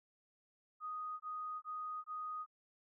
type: tone bursts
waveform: sine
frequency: 1244.5 Hz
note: D#6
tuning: in tune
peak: -40 dBFS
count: 4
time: 0.8-2.463 s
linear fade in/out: 50 ms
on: 400 ms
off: 21 ms
effects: none